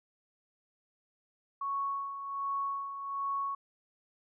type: tone with tremolo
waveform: sine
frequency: 1108.7 Hz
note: C#6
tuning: in tune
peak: -30 dBFS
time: 1.61-3.55 s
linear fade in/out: 5 ms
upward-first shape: sine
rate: 1.3 Hz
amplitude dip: 60%
effects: none